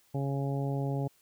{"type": "harmonic tone", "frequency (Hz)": 138.59, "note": "C#3", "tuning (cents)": 0, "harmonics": [1, 2, 3, 4, 5, 6], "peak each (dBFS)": [-30, -37, -39, -41, -43, -44], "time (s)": [0.14, 1.08], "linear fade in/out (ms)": 10, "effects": ["white hiss -66 dBFS RMS until 1.21 s"]}